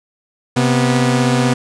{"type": "tone pair together", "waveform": "sawtooth", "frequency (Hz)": [130.1, 244.1], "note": ["C3", "B3"], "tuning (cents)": [-9, -20], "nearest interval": "major seventh", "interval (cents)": 1089, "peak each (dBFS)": -11, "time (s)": [0.56, 1.54], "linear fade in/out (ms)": 10, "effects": ["resampled to 22050 Hz", "7-bit"]}